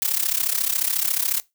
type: noise with amplitude modulation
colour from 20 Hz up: blue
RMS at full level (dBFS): -19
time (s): 0.02-1.4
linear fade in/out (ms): 0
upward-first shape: sine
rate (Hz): 34.1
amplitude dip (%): 85
effects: noise-tail reverb RT60 0.2 s tail -20 dB re dry